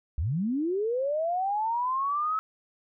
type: linear sweep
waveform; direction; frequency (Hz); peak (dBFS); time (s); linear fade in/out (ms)
sine; up; 61.74 to 1300; -25; 0.18-2.39; 0
effects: none